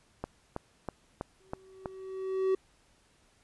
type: click train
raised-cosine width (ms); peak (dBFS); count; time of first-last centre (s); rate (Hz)
1; -20; 6; 0.24-1.858; 3.09
type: tone with exponential growth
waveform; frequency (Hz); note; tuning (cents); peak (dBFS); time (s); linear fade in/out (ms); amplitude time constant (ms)
triangle; 380; F#4; +46; -21; 1.4-2.55; 5; 250
effects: pink hiss -66 dBFS RMS until 3.43 s + resampled to 24000 Hz